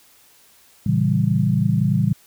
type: chord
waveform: sine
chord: A# diminished seventh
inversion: none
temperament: equal with one note detuned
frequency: 114.8 / 138.59 / 164.81 / 196 Hz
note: A#2 / C#3 / E3 / G3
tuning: -26 / 0 / 0 / 0 cents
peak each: -21 dBFS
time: 0.86-2.13 s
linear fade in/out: 5 ms
effects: white hiss -53 dBFS RMS until 2.26 s